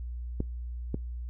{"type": "clicks", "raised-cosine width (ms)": 3, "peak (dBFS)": -17, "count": 2, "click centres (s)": [0.404, 0.944], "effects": ["noise-tail reverb RT60 0.2 s tail -24 dB re dry", "added 60 Hz sine -34 dBFS peak until 1.29 s"]}